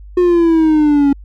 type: exponential sweep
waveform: triangle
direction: down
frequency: 361.5 to 277.2 Hz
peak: -6 dBFS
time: 0.17-1.13 s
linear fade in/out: 5 ms
effects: added 50 Hz sine -32 dBFS peak until 1.24 s